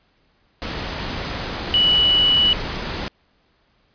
sine tone in noise, 2949 Hz, F#7, 6 cents flat, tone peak -13 dBFS, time 1.74-2.53 s, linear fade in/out 0 ms, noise pink, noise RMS -27 dBFS, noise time 0.62-3.08 s, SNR +11 dB, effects pink hiss -62 dBFS RMS until 3.94 s + resampled to 11025 Hz

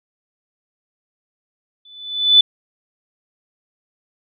sine tone with exponential growth, 3493 Hz, A7, 13 cents flat, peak -4 dBFS, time 1.85-2.41 s, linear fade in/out 5 ms, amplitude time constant 120 ms, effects none

